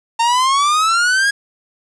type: exponential sweep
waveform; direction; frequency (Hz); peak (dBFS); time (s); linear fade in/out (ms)
45% pulse; up; 910 to 1661.2; -12; 0.19-1.31; 10
effects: resampled to 22050 Hz + 7-bit